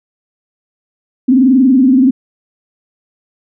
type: tone with frequency modulation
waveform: sine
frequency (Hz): 260.2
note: C4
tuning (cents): -9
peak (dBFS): -5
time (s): 1.28-2.11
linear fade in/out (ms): 10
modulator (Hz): 21.2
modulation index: 0.87
effects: none